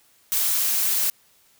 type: noise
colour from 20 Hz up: blue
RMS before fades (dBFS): -22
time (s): 0.32-1.1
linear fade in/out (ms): 0
effects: white hiss -59 dBFS RMS until 1.59 s